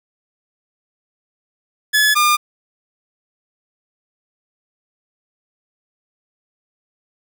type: tone pair in turn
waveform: sawtooth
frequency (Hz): 1710 / 1206.4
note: A6 / D6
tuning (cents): -50 / +46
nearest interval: tritone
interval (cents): 604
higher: first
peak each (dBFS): -8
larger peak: neither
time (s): 1.93-2.15 / 2.15-2.37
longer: neither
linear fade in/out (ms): 20
effects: none